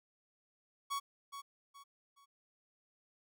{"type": "tone with echo", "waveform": "45% pulse", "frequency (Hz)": 1118, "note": "C#6", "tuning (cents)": 14, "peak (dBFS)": -35, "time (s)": [0.9, 1], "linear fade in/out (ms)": 20, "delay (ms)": 420, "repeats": 3, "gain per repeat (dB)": -9, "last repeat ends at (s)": 2.26, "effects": []}